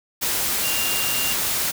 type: tone in noise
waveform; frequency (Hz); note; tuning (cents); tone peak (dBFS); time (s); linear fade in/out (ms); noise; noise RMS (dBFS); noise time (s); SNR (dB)
sine; 2793; F7; -1; -27; 0.63-1.34; 20; white; -23; 0.21-1.72; -7
effects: none